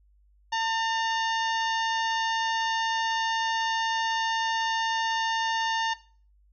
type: harmonic tone with a mistuned harmonic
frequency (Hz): 902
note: A5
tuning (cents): +43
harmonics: 1 / 2 / 3 / 4 / 5 / 6 / 7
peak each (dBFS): -26 / -32 / -36 / -38 / -40 / -42 / -43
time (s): 0.52-5.94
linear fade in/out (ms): 10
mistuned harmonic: 3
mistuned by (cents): +84
effects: noise-tail reverb RT60 0.4 s tail -17 dB re dry + added 50 Hz sine -58 dBFS peak until 6.52 s